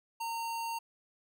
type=tone; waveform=square; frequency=919 Hz; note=A#5; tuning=25 cents flat; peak=-35 dBFS; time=0.2-0.79 s; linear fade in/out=10 ms; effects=none